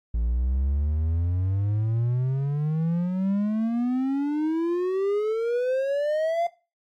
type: exponential sweep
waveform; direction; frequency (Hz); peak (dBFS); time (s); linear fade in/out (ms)
triangle; up; 55.5 to 697; -20; 0.14-6.47; 5
effects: noise-tail reverb RT60 0.3 s tail -17 dB re dry + AAC 64 kbps